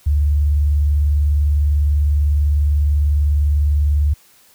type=tone with vibrato; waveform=sine; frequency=72.9 Hz; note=D2; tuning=12 cents flat; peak=-12 dBFS; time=0.06-4.14 s; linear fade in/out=10 ms; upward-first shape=sine; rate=20 Hz; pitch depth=130 cents each way; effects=white hiss -51 dBFS RMS until 4.54 s